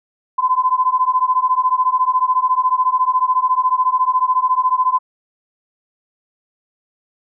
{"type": "beating tone pair", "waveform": "sine", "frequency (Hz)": [1012, 1026], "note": ["B5", "C6"], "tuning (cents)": [42, -34], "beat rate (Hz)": 14, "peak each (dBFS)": -16, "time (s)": [0.38, 4.99], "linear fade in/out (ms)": 10, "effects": []}